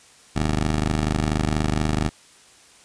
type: ring-modulated tone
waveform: 15% pulse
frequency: 76.5 Hz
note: D#2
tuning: 29 cents flat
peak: -11 dBFS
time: 0.35-2.1 s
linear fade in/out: 20 ms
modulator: 26.1 Hz
effects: white hiss -51 dBFS RMS until 2.84 s + resampled to 22050 Hz